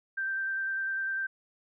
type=tone with vibrato; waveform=sine; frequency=1565 Hz; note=G6; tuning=3 cents flat; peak=-29 dBFS; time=0.17-1.27 s; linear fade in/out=10 ms; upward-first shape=square; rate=10 Hz; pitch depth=10 cents each way; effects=none